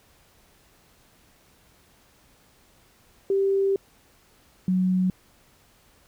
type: tone pair in turn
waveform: sine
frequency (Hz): 391.4 / 184.72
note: G4 / F#3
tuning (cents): -3 / -3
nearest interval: octave + minor second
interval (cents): 1300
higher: first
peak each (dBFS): -19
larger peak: neither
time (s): 3.3-3.76 / 4.68-5.1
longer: first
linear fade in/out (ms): 2
effects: pink hiss -59 dBFS RMS until 6.07 s